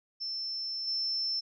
sine tone with level steps, 5330 Hz, E8, 18 cents sharp, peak -33 / -29 dBFS, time 0.2-1.41 s, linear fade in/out 20 ms, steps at 0.87 s, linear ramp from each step 10 ms, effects none

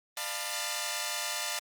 5% pulse chord, B half-diminished seventh, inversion first, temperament equal with one note detuned, 601.1 / 698.5 / 880 / 987.8 Hz, D5 / F5 / A5 / B5, +40 / 0 / 0 / 0 cents, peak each -26 dBFS, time 0.17-1.59 s, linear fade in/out 2 ms, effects Opus 32 kbps

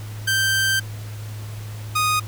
sawtooth tone pair in turn, 1564 / 1241.3 Hz, G6 / D#6, -4 / -4 cents, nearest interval major third, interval 400 cents, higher first, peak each -14 / -14 dBFS, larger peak neither, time 0.27-0.8 / 1.95-2.2 s, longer first, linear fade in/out 10 ms, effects added 106 Hz sine -30 dBFS peak until 2.27 s + pink hiss -42 dBFS RMS until 2.27 s

